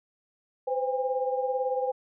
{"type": "tone cluster", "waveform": "sine", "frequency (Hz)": [507, 525, 807], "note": ["B4", "C5", "G#5"], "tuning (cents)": [45, 6, -50], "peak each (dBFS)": [-28, -32, -31], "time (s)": [0.67, 1.92], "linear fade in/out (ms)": 10, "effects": []}